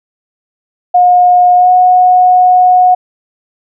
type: tone with pitch glide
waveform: sine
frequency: 718 to 729.7 Hz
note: F5 to F#5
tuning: +48 to -24 cents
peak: -3 dBFS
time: 0.94-2.95 s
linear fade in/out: 10 ms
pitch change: +28 cents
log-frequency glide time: 1.56-1.7 s
effects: none